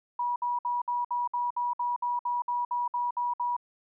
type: tone bursts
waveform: sine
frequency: 969 Hz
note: B5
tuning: 33 cents flat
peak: -26 dBFS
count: 15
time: 0.19-3.566 s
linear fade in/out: 5 ms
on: 170 ms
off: 59 ms
effects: none